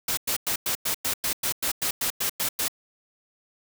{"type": "noise bursts", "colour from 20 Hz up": "white", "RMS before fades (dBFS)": -26, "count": 14, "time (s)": [0.08, 2.682], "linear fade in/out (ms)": 5, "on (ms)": 93, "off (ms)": 100, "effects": []}